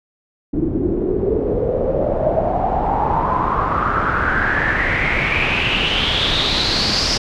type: noise with low-pass filter sweep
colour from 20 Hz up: pink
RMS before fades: -18 dBFS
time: 0.53-7.18 s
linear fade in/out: 10 ms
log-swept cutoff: 300 to 5200 Hz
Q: 6.8
effects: none